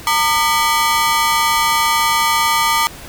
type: ring-modulated tone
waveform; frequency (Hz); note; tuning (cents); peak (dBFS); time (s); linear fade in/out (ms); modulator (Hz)
sawtooth; 1062; C6; +25; -6; 0.07-2.87; 0; 146
effects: pink hiss -35 dBFS RMS until 3.08 s